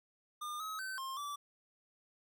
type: tone with pitch steps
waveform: square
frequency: 1208 / 1278 / 1535 / 1062 / 1159 Hz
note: D6 / D#6 / G6 / C6 / D6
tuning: +48 / +46 / -37 / +25 / -23 cents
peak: -40 dBFS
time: 0.41-1.36 s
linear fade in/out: 10 ms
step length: 190 ms
effects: none